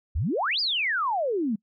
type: exponential two-way sweep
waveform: sine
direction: up then down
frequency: 60.4 to 5110 to 199.8 Hz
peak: -23 dBFS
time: 0.15-1.56 s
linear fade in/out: 10 ms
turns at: 0.6 s
effects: noise-tail reverb RT60 0.1 s tail -26 dB re dry